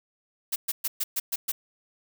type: noise bursts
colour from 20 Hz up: blue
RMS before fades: -27 dBFS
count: 7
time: 0.52-1.52 s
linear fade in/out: 10 ms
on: 40 ms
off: 120 ms
effects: none